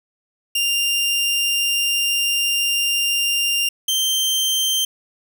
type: tone pair in turn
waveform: sawtooth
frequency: 2794 / 3136 Hz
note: F7 / G7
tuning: 0 / 0 cents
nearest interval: major second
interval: 200 cents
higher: second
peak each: -14 dBFS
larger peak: neither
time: 0.55-3.69 / 3.88-4.85 s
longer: first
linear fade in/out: 5 ms
effects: none